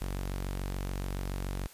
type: tone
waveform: sawtooth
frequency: 47 Hz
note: F#1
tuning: 28 cents sharp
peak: -29 dBFS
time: 0.01-1.67 s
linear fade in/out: 0 ms
effects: white hiss -54 dBFS RMS until 1.73 s + resampled to 32000 Hz